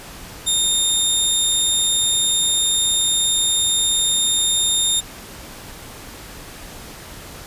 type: tone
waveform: 20% pulse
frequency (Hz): 3657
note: A#7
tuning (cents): -34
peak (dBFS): -10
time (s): 0.46-5.01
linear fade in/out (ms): 20
effects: pink hiss -37 dBFS RMS until 7.46 s + resampled to 32000 Hz